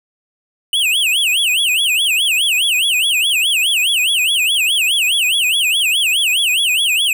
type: tone with vibrato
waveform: square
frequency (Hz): 2890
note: F#7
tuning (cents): -41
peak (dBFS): -13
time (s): 0.73-7.13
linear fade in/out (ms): 2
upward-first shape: sine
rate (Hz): 4.8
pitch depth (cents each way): 280
effects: none